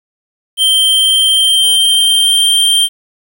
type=tone with pitch glide; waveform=square; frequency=3136 to 3163 Hz; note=G7 to G7; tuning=0 to +15 cents; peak=-8 dBFS; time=0.57-2.89 s; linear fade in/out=50 ms; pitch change=+15 cents; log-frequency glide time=0.85-2.48 s; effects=7-bit